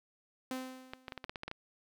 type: tone with exponential decay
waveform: sawtooth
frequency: 258.4 Hz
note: C4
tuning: 21 cents flat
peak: -31 dBFS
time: 0.51-1.25 s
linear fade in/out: 2 ms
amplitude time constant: 160 ms
type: clicks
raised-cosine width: 0.3 ms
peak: -24 dBFS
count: 10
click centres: 0.935 / 1.082 / 1.122 / 1.177 / 1.242 / 1.295 / 1.358 / 1.434 / 1.48 / 1.514 s
effects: none